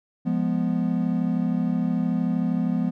triangle chord, F diminished, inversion none, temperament equal, 174.61 / 207.7 / 246.9 Hz, F3 / Ab3 / Cb4, 0 / 0 / 0 cents, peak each -23 / -25 / -23 dBFS, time 0.25-2.91 s, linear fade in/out 20 ms, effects none

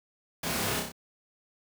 pink noise with echo, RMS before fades -32 dBFS, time 0.43-0.8 s, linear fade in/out 5 ms, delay 30 ms, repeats 4, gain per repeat -3 dB, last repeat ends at 0.92 s, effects high-pass 100 Hz 12 dB/octave

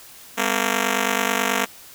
5% pulse ring-modulated tone, 230 Hz, A#3, 23 cents flat, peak -5 dBFS, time 0.37-1.66 s, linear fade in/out 20 ms, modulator 24.6 Hz, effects white hiss -44 dBFS RMS until 1.94 s

